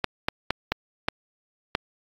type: clicks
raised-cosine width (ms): 0.3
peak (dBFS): -6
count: 6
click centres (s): 0.043 / 0.285 / 0.506 / 0.72 / 1.085 / 1.751
effects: AAC 32 kbps